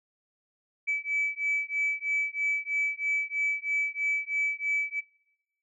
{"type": "beating tone pair", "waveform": "sine", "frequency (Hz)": [2298, 2301.1], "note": ["D7", "D7"], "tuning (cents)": [-38, -36], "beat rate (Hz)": 3.1, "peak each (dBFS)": -29, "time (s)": [0.87, 5.01], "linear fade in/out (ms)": 20, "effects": ["noise-tail reverb RT60 0.9 s tail -23 dB re dry", "tanh soft clip ceiling -20 dBFS"]}